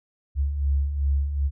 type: beating tone pair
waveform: sine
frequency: 68 / 70.6 Hz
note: C#2 / C#2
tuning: -33 / +32 cents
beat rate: 2.6 Hz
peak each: -29 / -21 dBFS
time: 0.35-1.51 s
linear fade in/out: 50 ms
effects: none